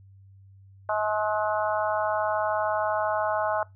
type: harmonic tone with a mistuned harmonic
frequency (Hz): 212.9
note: G#3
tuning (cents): +43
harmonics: 3 / 4 / 5 / 6 / 7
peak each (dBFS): -27 / -29 / -31 / -33 / -34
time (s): 0.89-3.63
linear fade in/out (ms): 2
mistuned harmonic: 7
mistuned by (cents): -16
effects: noise-tail reverb RT60 0.2 s tail -22 dB re dry + added 97 Hz sine -49 dBFS peak until 3.75 s